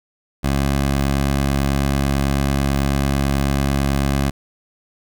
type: tone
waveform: 15% pulse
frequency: 69.1 Hz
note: C#2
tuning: 5 cents flat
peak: -10 dBFS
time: 0.43-4.31 s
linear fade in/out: 20 ms
effects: none